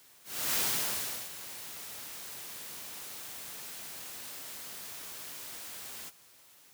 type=noise with ADSR envelope; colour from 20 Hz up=white; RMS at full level=-29 dBFS; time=0.24-6.11 s; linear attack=320 ms; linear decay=730 ms; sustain=-15 dB; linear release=29 ms; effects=white hiss -59 dBFS RMS until 6.73 s + high-pass 80 Hz 12 dB/octave